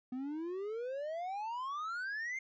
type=exponential sweep; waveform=triangle; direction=up; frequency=247.1 to 2138 Hz; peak=-35 dBFS; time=0.12-2.39 s; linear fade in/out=5 ms; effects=resampled to 16000 Hz